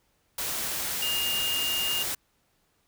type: tone in noise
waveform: sine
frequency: 2830 Hz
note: F7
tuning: 22 cents sharp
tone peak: -27 dBFS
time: 1.02-2.03 s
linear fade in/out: 5 ms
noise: white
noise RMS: -31 dBFS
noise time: 0.38-2.15 s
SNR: +1 dB
effects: pink hiss -70 dBFS RMS until 2.87 s